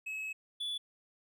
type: tone pair in turn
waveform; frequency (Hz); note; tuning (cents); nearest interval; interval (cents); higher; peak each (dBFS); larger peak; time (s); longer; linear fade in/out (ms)
triangle; 2574 / 3444; E7 / A7; -42 / -38; perfect fourth; 504; second; -35 / -33; second; 0.06-0.33 / 0.6-0.78; first; 10
effects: none

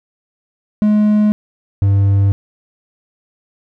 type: tone pair in turn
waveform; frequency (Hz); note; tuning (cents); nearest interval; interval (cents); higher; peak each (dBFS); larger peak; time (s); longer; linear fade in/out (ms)
triangle; 210.8 / 99.14; G#3 / G2; +26 / +20; octave + minor second; 1306; first; -7; neither; 0.82-1.32 / 1.82-2.32; neither; 0
effects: none

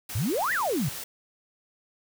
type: noise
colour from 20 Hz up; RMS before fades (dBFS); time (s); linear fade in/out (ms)
white; -37; 0.09-1.04; 5
type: exponential two-way sweep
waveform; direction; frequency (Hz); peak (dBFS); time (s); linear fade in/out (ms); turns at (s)
sine; up then down; 88.7 to 2021 to 119.5; -24; 0.15-0.89; 5; 0.53
effects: none

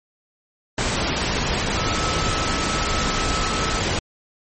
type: tone in noise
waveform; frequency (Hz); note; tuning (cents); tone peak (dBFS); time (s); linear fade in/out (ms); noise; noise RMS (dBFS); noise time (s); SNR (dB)
sine; 1300; E6; -24; -28; 1.77-3.81; 2; pink; -22; 0.78-3.99; -9
effects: MP3 32 kbps

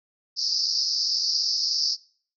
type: band-pass noise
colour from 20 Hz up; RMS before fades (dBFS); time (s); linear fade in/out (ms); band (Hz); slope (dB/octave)
white; -25; 0.36-1.97; 50; 4600 to 5400; 96
effects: noise-tail reverb RT60 0.5 s tail -23 dB re dry

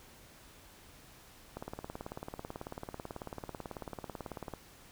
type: click train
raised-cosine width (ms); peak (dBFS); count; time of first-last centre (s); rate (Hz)
1; -26; 55; 1.57-4.537; 18.2
effects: pink hiss -57 dBFS RMS until 4.91 s

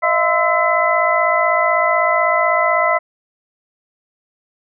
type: tone cluster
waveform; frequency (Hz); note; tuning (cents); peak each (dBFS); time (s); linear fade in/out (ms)
sine; 628 / 684 / 1029 / 1316 / 2014; D#5 / F5 / C6 / E6 / B6; +16 / -36 / -29 / -3 / +33; -19; 0.02-2.99; 20
effects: none

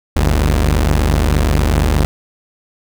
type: tone pair together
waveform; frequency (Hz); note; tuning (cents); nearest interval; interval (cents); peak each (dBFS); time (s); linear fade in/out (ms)
sawtooth; 48.46 / 75; G1 / D2; -19 / +37; minor sixth; 756; -10; 0.16-2.05; 0
effects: none

